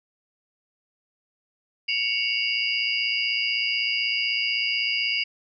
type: tone cluster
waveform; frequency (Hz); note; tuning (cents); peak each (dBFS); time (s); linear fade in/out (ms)
sine; 2230 / 2742 / 2858 / 4863; C#7 / F7 / F7 / D#8; +10 / -32 / +39 / -40; -28; 1.88-5.24; 10
effects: none